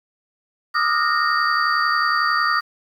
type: tone cluster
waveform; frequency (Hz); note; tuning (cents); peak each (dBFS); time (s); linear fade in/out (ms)
sine; 1195 / 1266 / 1420 / 1852 / 4636; D6 / D#6 / F6 / A#6 / D8; +30 / +30 / +28 / -12 / -23; -21 / -23 / -23 / -23 / -27; 0.74-2.61; 20
effects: 8-bit